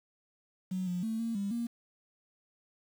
triangle tone with pitch steps, 185.6 / 178.5 / 222.5 / 229.1 / 200 / 235 Hz, F#3 / F3 / A3 / A#3 / G3 / A#3, +6 / +38 / +20 / -30 / +35 / +14 cents, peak -27 dBFS, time 0.71-1.67 s, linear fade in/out 10 ms, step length 160 ms, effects tanh soft clip ceiling -29 dBFS + 9-bit

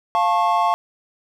triangle chord, F augmented, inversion none, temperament equal with one note detuned, 698.5 / 880 / 1092.2 Hz, F5 / A5 / C#6, 0 / 0 / -26 cents, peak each -18 dBFS, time 0.15-0.74 s, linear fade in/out 0 ms, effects none

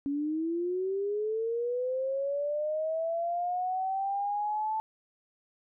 sine linear sweep, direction up, 277.2 to 880 Hz, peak -28 dBFS, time 0.06-4.8 s, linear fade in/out 0 ms, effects none

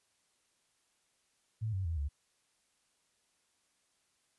sine tone with pitch steps, 110 / 95.21 / 82.41 / 71.33 Hz, A2 / G2 / E2 / D2, 0 / -50 / 0 / -50 cents, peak -32 dBFS, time 1.61-2.09 s, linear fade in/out 20 ms, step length 120 ms, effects white hiss -75 dBFS RMS until 4.38 s + resampled to 24000 Hz

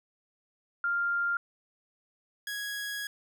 sine / sawtooth tone pair in turn, 1396.9 / 1661.2 Hz, F6 / G#6, 0 / 0 cents, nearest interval minor third, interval 300 cents, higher second, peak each -26 / -30 dBFS, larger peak first, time 0.84-1.37 / 2.47-3.07 s, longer second, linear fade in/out 2 ms, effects none

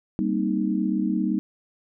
sine chord, C minor seventh, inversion second, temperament equal, 196 / 233.1 / 261.6 / 311.1 Hz, G3 / Bb3 / C4 / Eb4, 0 / 0 / 0 / 0 cents, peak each -25 / -27 / -31 / -26 dBFS, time 0.19-1.39 s, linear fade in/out 0 ms, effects none

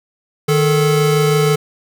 square tone pair together, 153.6 / 434.7 Hz, D#3 / A4, -22 / -21 cents, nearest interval octave + tritone, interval 1801 cents, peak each -15 dBFS, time 0.48-1.56 s, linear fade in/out 10 ms, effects none

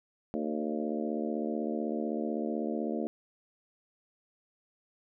harmonic tone with a mistuned harmonic, 75.9 Hz, D#2, 42 cents flat, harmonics 3 / 4 / 5 / 6 / 7 / 8 / 9, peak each -34 / -36 / -38 / -40 / -41 / -42 / -43 dBFS, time 0.34-3.07 s, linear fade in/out 0 ms, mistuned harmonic 7, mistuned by +29 cents, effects none

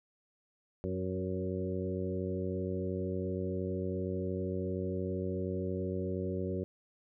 harmonic tone with a mistuned harmonic, 92.9 Hz, F#2, 7 cents sharp, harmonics 1 / 2 / 3 / 4 / 5 / 6, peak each -38 / -38 / -42 / -38 / -41 / -43 dBFS, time 0.84-6.64 s, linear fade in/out 0 ms, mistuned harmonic 5, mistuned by +16 cents, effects none

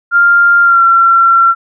sine tone with pitch glide, 1396.9 to 1360.3 Hz, F6 to F6, 0 to -46 cents, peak -4 dBFS, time 0.11-1.55 s, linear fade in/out 50 ms, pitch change -46 cents, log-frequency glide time 0.62-0.84 s, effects none

